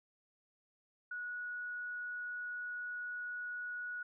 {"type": "tone", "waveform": "sine", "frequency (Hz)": 1462, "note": "F#6", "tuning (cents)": -21, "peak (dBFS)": -39, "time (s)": [1.11, 4.03], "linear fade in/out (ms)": 5, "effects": []}